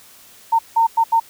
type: tone bursts at uneven times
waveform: sine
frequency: 912 Hz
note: A#5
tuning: 38 cents flat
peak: -11 dBFS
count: 4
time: 0.52-0.59 / 0.76-0.87 / 0.97-1.04 / 1.12-1.2 s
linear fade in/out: 10 ms
effects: white hiss -46 dBFS RMS until 1.29 s